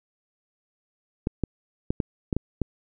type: clicks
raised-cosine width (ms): 3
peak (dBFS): -11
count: 7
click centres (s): 1.271 / 1.437 / 1.905 / 2.002 / 2.328 / 2.366 / 2.617
effects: none